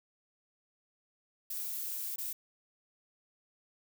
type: noise with dropouts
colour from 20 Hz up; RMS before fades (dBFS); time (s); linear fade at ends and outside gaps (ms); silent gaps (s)
violet; -38; 1.5-2.33; 5; 2.16-2.182
effects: none